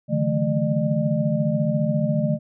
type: tone cluster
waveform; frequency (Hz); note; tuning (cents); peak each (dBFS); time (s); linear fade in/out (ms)
sine; 142.8 / 157.1 / 177.4 / 218.2 / 602; D3 / D#3 / F3 / A3 / D5; -48 / +17 / +27 / -14 / +43; -25 / -24 / -29 / -24 / -26; 0.08-2.39; 50
effects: none